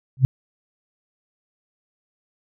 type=tone with exponential growth; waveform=sine; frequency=130.81 Hz; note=C3; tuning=in tune; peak=-6 dBFS; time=0.17-0.25 s; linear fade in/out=0 ms; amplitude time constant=16 ms; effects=none